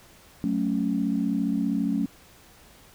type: chord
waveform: sine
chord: F# minor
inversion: none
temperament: equal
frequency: 185 / 220 / 277.2 Hz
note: F#3 / A3 / C#4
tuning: 0 / 0 / 0 cents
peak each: -28 / -26 / -26 dBFS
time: 0.44-2.06 s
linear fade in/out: 0 ms
effects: tanh soft clip ceiling -13 dBFS + pink hiss -53 dBFS RMS until 2.94 s